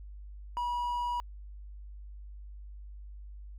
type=tone; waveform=triangle; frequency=968 Hz; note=B5; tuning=35 cents flat; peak=-28 dBFS; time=0.57-1.2 s; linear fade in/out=0 ms; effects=added 50 Hz sine -43 dBFS peak until 3.58 s